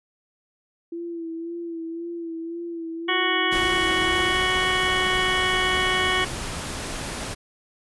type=tone with vibrato; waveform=sine; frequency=334.7 Hz; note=E4; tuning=26 cents sharp; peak=-29 dBFS; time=0.92-4.33 s; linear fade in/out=5 ms; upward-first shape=sine; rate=1.9 Hz; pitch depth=38 cents each way
type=harmonic tone; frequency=370 Hz; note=F#4; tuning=in tune; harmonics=1 / 2 / 3 / 4 / 5 / 6 / 8 / 9; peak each=-29 / -32 / -27 / -32 / -26 / -27 / -28 / -30 dBFS; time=3.08-6.25 s; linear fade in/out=10 ms
type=noise; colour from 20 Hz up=pink; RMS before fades=-31 dBFS; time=3.51-7.35 s; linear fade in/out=20 ms
effects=resampled to 24000 Hz